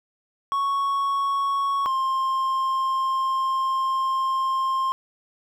triangle tone pair in turn, 1108.7 / 1058.7 Hz, C#6 / C6, 0 / +20 cents, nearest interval minor second, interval 80 cents, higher first, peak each -19 dBFS, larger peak neither, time 0.52-1.86 / 1.86-4.92 s, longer second, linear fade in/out 0 ms, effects none

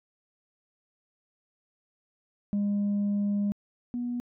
sine tone pair in turn, 203.5 / 242.8 Hz, G#3 / B3, -35 / -29 cents, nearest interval minor third, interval 306 cents, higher second, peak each -22 / -28 dBFS, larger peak first, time 2.53-3.52 / 3.94-4.2 s, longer first, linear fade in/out 0 ms, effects tanh soft clip ceiling -23 dBFS

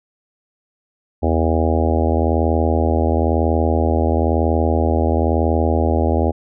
harmonic tone, 81 Hz, E2, 30 cents flat, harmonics 1 / 3 / 4 / 5 / 6 / 7 / 8 / 9 / 10, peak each -17 / -22 / -23 / -24 / -25 / -25 / -26 / -27 / -27 dBFS, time 1.22-6.32 s, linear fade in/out 20 ms, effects none

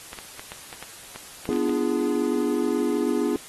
clicks, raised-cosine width 0.3 ms, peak -20 dBFS, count 11, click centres 0.131 / 0.188 / 0.395 / 0.519 / 0.728 / 0.826 / 1.16 / 1.455 / 1.529 / 1.562 / 1.695 s
triangle chord, B diminished seventh, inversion none, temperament equal with one note detuned, 246.9 / 293.7 / 343 / 415.3 Hz, B3 / D4 / F4 / Ab4, 0 / 0 / -31 / 0 cents, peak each -25 dBFS, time 1.49-3.36 s, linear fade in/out 0 ms
effects white hiss -43 dBFS RMS until 3.48 s + AAC 32 kbps

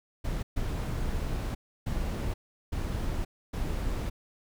brown noise bursts at uneven times, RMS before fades -31 dBFS, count 5, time 0.24-0.43 / 0.56-1.55 / 1.86-2.34 / 2.72-3.25 / 3.53-4.1 s, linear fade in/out 10 ms, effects none

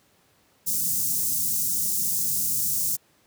white band-stop noise, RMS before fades -25 dBFS, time 0.66-2.97 s, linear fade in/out 20 ms, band 220 to 6100 Hz, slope 24 dB/octave, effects pink hiss -62 dBFS RMS until 3.26 s + high-pass 100 Hz 12 dB/octave

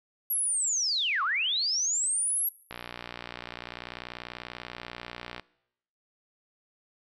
sine linear two-way sweep, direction down then up, 11650 to 1059 to 11650 Hz, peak -25 dBFS, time 0.3-2.49 s, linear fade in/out 5 ms, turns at 1.23 s
click train, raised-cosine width 0.3 ms, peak -21 dBFS, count 163, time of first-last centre 2.71-5.397 s, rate 60.3 Hz
effects noise-tail reverb RT60 0.8 s tail -22 dB re dry

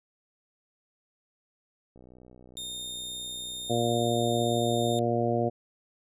click train, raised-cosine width 2 ms, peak -39 dBFS, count 186, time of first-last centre 1.96-4.934 s, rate 62.2 Hz
sawtooth tone, 3656 Hz, A#7, 34 cents flat, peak -32 dBFS, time 2.57-4.99 s, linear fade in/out 0 ms
harmonic tone, 118 Hz, A#2, 22 cents sharp, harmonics 1 / 2 / 3 / 4 / 5 / 6, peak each -31 / -31 / -31 / -31 / -31 / -31 dBFS, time 3.69-5.5 s, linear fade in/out 20 ms
effects resampled to 32000 Hz

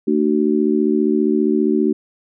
harmonic tone, 75 Hz, D2, 37 cents sharp, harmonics 3 / 4 / 5, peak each -18 / -18 / -18 dBFS, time 0.07-1.93 s, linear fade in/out 10 ms, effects none

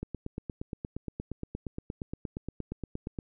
click train, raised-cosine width 3 ms, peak -22 dBFS, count 28, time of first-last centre 0.03-3.188 s, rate 8.55 Hz, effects none

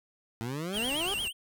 20% pulse exponential sweep, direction up, 110 to 415.3 Hz, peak -28 dBFS, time 0.41-1.14 s, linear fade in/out 0 ms
square tone with vibrato, 2985 Hz, F#7, 15 cents sharp, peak -31 dBFS, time 0.72-1.33 s, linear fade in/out 50 ms, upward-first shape sine, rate 8.5 Hz, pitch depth 160 cents each way
pink noise, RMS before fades -44 dBFS, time 0.74-1.28 s, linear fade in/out 2 ms
effects none

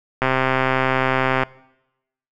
click train, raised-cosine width 0.5 ms, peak -3 dBFS, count 160, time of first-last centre 0.22-1.434 s, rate 131 Hz, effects noise-tail reverb RT60 0.9 s tail -22 dB re dry

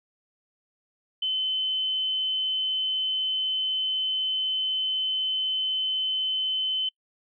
sine tone, 3052 Hz, G7, 47 cents flat, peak -24 dBFS, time 1.22-6.89 s, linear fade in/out 5 ms, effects noise-tail reverb RT60 0.1 s tail -26 dB re dry

